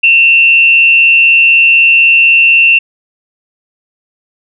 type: tone with frequency modulation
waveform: sine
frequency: 2700 Hz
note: E7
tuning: 41 cents sharp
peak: -3 dBFS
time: 0.03-2.79 s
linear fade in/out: 10 ms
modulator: 144 Hz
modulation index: 0.4
effects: none